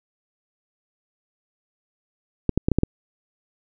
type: clicks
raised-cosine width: 3 ms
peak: -5 dBFS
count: 6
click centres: 2.493 / 2.576 / 2.685 / 2.717 / 2.786 / 2.834 s
effects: none